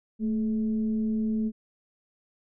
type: tone with frequency modulation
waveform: sine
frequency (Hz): 220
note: A3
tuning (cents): 0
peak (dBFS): -24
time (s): 0.19-1.52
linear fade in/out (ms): 50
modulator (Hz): 205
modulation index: 0.32
effects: none